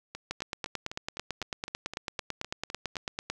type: two click trains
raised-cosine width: 0.2 ms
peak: -15 / -21 dBFS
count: 28 / 12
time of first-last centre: 0.31-3.3 / 0.15-2.956 s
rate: 9.03 / 3.92 Hz
effects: none